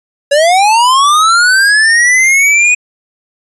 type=linear sweep; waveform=square; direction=up; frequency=553 to 2489 Hz; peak=-6 dBFS; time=0.31-2.75 s; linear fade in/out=10 ms; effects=resampled to 24000 Hz